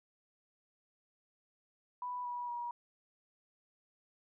sine tone with pitch steps, 987.8 / 972.5 / 957.5 Hz, B5 / B5 / A#5, 0 / -27 / +46 cents, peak -37 dBFS, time 2.02-2.71 s, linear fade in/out 2 ms, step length 230 ms, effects none

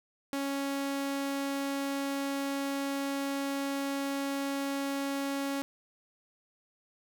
sawtooth tone, 277.2 Hz, C#4, in tune, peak -27 dBFS, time 0.33-5.62 s, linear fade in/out 0 ms, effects none

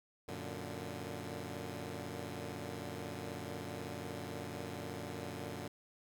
10% pulse chord, Gb augmented, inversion none, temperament equal, 92.5 / 116.54 / 146.83 Hz, Gb2 / Bb2 / D3, 0 / 0 / 0 cents, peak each -37 / -38 / -38 dBFS, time 0.28-5.68 s, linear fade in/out 5 ms, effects none

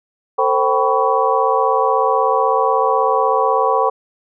sine tone cluster, 449.8 / 526 / 773 / 989 / 1123 Hz, A4 / C5 / G5 / B5 / C#6, +38 / +9 / -24 / +2 / +22 cents, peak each -19 dBFS, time 0.38-3.9 s, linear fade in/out 10 ms, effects none

